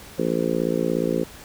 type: harmonic tone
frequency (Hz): 57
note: A#1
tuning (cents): -38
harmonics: 3 / 4 / 5 / 6 / 7 / 8 / 9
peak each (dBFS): -28 / -28 / -28 / -28 / -28 / -28 / -28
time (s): 0.18-1.24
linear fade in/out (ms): 10
effects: pink hiss -43 dBFS RMS until 1.44 s